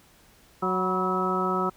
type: harmonic tone with a mistuned harmonic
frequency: 185 Hz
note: F#3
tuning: in tune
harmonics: 1 / 2 / 3 / 4 / 5 / 6 / 7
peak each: -30 / -29 / -36 / -33 / -32 / -38 / -27 dBFS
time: 0.62-1.7 s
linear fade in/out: 10 ms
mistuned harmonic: 5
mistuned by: +78 cents
effects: pink hiss -57 dBFS RMS until 1.76 s